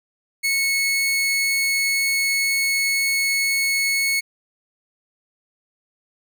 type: tone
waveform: sawtooth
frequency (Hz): 2199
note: C#7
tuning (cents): -14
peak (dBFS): -15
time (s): 0.43-4.21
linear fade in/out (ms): 20
effects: none